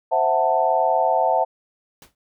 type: chord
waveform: sine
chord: F# half-diminished seventh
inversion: second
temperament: equal with one note detuned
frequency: 523.3 / 659.3 / 740 / 887.7 Hz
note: C5 / E5 / F#5 / A5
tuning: 0 / 0 / 0 / +15 cents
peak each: -24 / -21 / -21 / -21 dBFS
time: 0.11-1.45 s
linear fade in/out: 20 ms
type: noise with exponential decay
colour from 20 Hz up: pink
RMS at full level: -40 dBFS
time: 2.02-2.15 s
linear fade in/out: 2 ms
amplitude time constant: 27 ms
effects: none